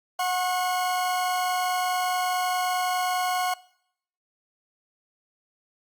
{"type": "tone pair together", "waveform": "40% pulse", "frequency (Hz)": [730, 1082.6], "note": ["F#5", "C#6"], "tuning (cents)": [-24, -41], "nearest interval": "perfect fifth", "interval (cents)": 683, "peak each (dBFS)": [-24, -29], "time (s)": [0.19, 3.54], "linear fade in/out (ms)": 5, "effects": ["noise-tail reverb RT60 0.7 s tail -21 dB re dry", "Opus 48 kbps"]}